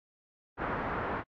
white low-pass noise, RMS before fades -34 dBFS, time 0.57-1.24 s, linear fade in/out 50 ms, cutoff 1500 Hz, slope 24 dB/octave, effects AAC 64 kbps

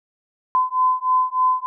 sine beating tone pair, 1018 / 1021.3 Hz, C6 / C6, -48 / -42 cents, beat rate 3.3 Hz, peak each -19 dBFS, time 0.55-1.66 s, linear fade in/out 0 ms, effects none

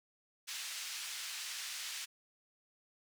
white band-pass noise, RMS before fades -43 dBFS, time 0.47-2.06 s, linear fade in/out 20 ms, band 1800 to 6300 Hz, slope 12 dB/octave, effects none

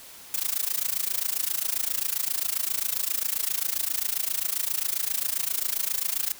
blue noise with amplitude modulation, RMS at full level -24 dBFS, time 0.34-6.32 s, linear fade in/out 0 ms, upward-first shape sine, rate 27.5 Hz, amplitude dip 95%, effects white hiss -46 dBFS RMS until 6.39 s

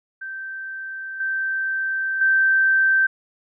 sine tone with level steps, 1558 Hz, G6, 11 cents flat, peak -29 / -21 / -14 dBFS, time 0.21-3.07 s, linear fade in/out 10 ms, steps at 1.2 / 2.21 s, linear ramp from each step 5 ms, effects none

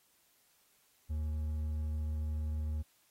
triangle tone with hard clipping, 76.7 Hz, D#2, 24 cents flat, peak -34 dBFS, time 1.09-2.83 s, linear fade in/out 20 ms, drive 7 dB, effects white hiss -70 dBFS RMS until 3.1 s + AAC 48 kbps

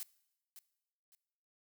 blue noise with echo, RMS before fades -42 dBFS, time 0-0.03 s, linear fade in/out 0 ms, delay 560 ms, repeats 2, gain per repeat -11 dB, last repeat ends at 1.15 s, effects noise-tail reverb RT60 0.9 s tail -19 dB re dry

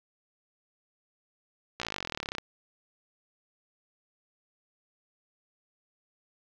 slowing click train, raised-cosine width 0.2 ms, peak -15 dBFS, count 26, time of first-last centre 1.8-2.383 s, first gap 16 ms, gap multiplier 1.03, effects low-pass 5000 Hz 12 dB/octave + 8-bit

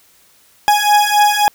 40% pulse beating tone pair, 830 / 833.7 Hz, G#5 / G#5, -1 / +6 cents, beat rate 3.7 Hz, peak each -12 / -12 dBFS, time 0.68-1.48 s, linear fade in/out 0 ms, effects white hiss -51 dBFS RMS until 1.54 s

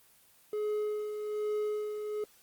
triangle tone with tremolo, 422.5 Hz, G#4, 30 cents sharp, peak -27 dBFS, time 0.53-2.24 s, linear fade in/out 2 ms, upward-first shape sine, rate 1.2 Hz, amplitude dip 50%, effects white hiss -62 dBFS RMS until 2.42 s + Opus 24 kbps

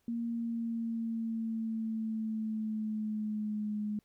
sine tone with pitch glide, 233.1 to 210.1 Hz, A#3 to G#3, 0 to +20 cents, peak -32 dBFS, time 0.08-3.99 s, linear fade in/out 2 ms, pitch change -180 cents, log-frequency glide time 0.26-3.79 s, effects pink hiss -75 dBFS RMS until 4.04 s

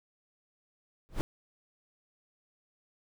brown noise with exponential growth, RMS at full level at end -23 dBFS, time 1.09-1.21 s, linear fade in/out 0 ms, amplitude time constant 26 ms, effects none

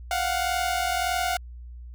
sawtooth tone pair together, 701 / 742.7 Hz, F5 / F#5, +6 / +6 cents, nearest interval minor second, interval 100 cents, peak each -23 dBFS, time 0.11-1.37 s, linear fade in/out 2 ms, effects added 60 Hz sine -38 dBFS peak until 1.94 s

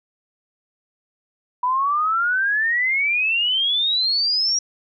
sine exponential sweep, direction up, 980 to 5720 Hz, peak -17 dBFS, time 1.63-4.59 s, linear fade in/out 5 ms, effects none

